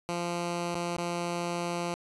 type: tone with dropouts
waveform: 10% pulse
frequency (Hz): 173.1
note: F3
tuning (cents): -15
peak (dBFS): -22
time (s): 0.09-1.94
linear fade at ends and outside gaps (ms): 0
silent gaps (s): 0.744-0.754 / 0.968-0.981
effects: resampled to 24000 Hz